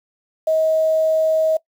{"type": "tone with quantisation", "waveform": "sine", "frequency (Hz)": 635, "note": "D#5", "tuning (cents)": 35, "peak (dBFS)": -14, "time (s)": [0.47, 1.57], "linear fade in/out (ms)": 5, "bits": 7, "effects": ["noise-tail reverb RT60 0.1 s tail -20 dB re dry"]}